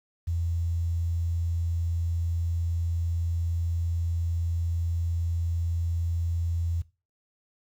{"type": "tone with quantisation", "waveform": "sine", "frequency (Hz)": 84.4, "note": "E2", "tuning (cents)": 41, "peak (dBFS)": -25, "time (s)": [0.27, 6.82], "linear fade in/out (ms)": 10, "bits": 9, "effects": ["noise-tail reverb RT60 0.3 s tail -19 dB re dry"]}